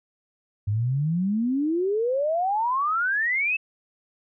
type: exponential sweep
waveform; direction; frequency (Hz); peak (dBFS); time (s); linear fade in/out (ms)
sine; up; 98.9 to 2664; -21; 0.67-3.57; 10
effects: none